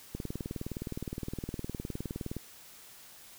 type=click train; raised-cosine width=3 ms; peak=-23 dBFS; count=44; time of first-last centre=0.15-2.366 s; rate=19.4 Hz; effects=white hiss -53 dBFS RMS until 3.38 s